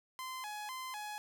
sawtooth tone with vibrato, 932.3 Hz, A#5, in tune, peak -37 dBFS, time 0.19-1.18 s, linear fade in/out 0 ms, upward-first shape square, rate 2 Hz, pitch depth 180 cents each way, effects none

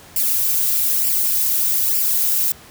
violet noise with flanger, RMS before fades -18 dBFS, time 0.16-2.52 s, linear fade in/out 2 ms, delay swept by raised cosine 0.39 to 3.69 ms, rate 1.1 Hz, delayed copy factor +0.75, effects pink hiss -43 dBFS RMS until 2.7 s + high-pass 60 Hz 12 dB/octave

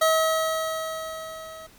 25% pulse tone with level ramp, 641 Hz, E5, 49 cents flat, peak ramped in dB -13 to -36 dBFS, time 0.01-1.67 s, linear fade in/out 10 ms, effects pink hiss -53 dBFS RMS until 1.78 s

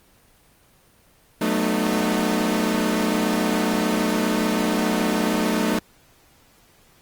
sawtooth chord, B dominant seventh, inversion second, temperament equal with one note detuned, 185 / 220 / 246.9 / 305.4 Hz, F#3 / A3 / B3 / D#4, 0 / 0 / 0 / -32 cents, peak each -23 / -19 / -24 / -21 dBFS, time 1.41-5.79 s, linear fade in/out 5 ms, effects pink hiss -56 dBFS RMS until 7.01 s + Opus 24 kbps

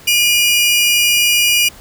sawtooth tone pair together, 2418 / 2895 Hz, D7 / F#7, +50 / -38 cents, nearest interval minor third, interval 312 cents, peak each -10 dBFS, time 0.07-1.69 s, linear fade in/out 10 ms, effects pink hiss -40 dBFS RMS until 1.8 s

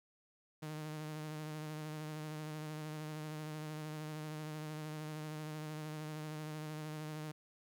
sawtooth tone with vibrato, 153.8 Hz, D#3, 20 cents flat, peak -38 dBFS, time 0.62-7.32 s, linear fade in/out 10 ms, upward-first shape sine, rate 13 Hz, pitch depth 25 cents each way, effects 12-bit

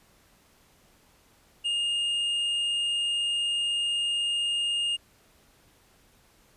sine tone with hard clipping, 2834 Hz, F7, 25 cents sharp, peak -26 dBFS, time 1.64-4.97 s, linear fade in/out 20 ms, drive 4 dB, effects pink hiss -61 dBFS RMS until 6.56 s + resampled to 32000 Hz

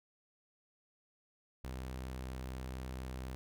sawtooth tone, 64.2 Hz, C2, 32 cents flat, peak -37 dBFS, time 1.64-3.35 s, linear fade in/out 0 ms, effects none

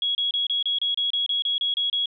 sine tone bursts, 3328 Hz, G#7, 3 cents sharp, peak -21 dBFS, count 13, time 0.02-2.058 s, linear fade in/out 2 ms, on 130 ms, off 29 ms, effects none

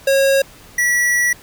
square tone pair in turn, 545 / 1942.2 Hz, C#5 / B6, -29 / -29 cents, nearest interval octave + minor seventh, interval 2200 cents, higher second, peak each -12 / -14 dBFS, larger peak first, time 0.07-0.42 / 0.78-1.33 s, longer second, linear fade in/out 5 ms, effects pink hiss -43 dBFS RMS until 1.42 s

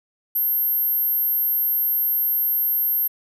sine tone, 12770 Hz, G9, 31 cents sharp, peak -18 dBFS, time 0.35-3.08 s, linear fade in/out 10 ms, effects none

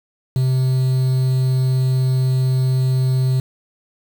triangle tone with quantisation, 129.7 Hz, C3, 15 cents flat, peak -12 dBFS, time 0.36-3.4 s, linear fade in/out 2 ms, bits 6, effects none

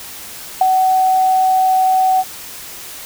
sine tone with ADSR envelope, 752 Hz, F#5, 28 cents sharp, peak -5 dBFS, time 0.61-2.24 s, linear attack 4 ms, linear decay 14 ms, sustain -5 dB, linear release 44 ms, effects white hiss -32 dBFS RMS until 3.05 s

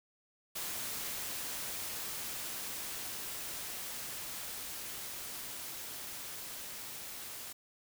white noise with level ramp, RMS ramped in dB -39 to -45 dBFS, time 0.55-7.53 s, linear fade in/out 10 ms, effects none

